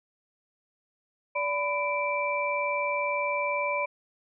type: tone cluster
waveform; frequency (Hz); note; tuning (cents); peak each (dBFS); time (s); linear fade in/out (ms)
sine; 581 / 1000 / 2339; D5 / B5 / D7; -19 / +21 / -8; -30; 1.35-3.86; 10
effects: none